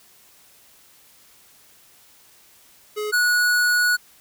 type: tone pair in turn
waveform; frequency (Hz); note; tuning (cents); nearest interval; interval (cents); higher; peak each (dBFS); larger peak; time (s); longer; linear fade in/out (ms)
square; 422.5 / 1462.8; G#4 / F#6; +30 / -20; octave + minor seventh; 2150; second; -25 / -17; second; 2.96-3.12 / 3.12-3.97; second; 20
effects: white hiss -53 dBFS RMS until 4.2 s